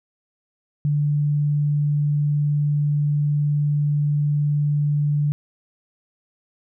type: tone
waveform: sine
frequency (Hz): 146.83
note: D3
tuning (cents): 0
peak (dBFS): -17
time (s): 0.85-5.32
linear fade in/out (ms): 0
effects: none